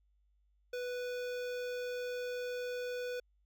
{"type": "tone with notch filter", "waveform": "square", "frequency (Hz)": 493.9, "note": "B4", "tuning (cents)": 0, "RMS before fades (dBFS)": -39, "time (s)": [0.73, 3.2], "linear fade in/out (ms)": 5, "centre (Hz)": 10000, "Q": 0.79, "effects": ["added 50 Hz sine -69 dBFS peak until 3.45 s"]}